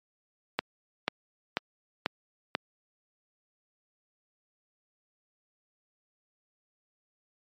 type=click train; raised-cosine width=0.3 ms; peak=-9 dBFS; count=5; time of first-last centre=0.59-2.551 s; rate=2.04 Hz; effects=high-pass 200 Hz 12 dB/octave + MP3 64 kbps